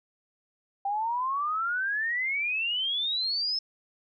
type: exponential sweep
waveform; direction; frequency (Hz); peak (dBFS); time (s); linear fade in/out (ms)
sine; up; 784 to 5280; -26; 0.85-3.59; 5
effects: none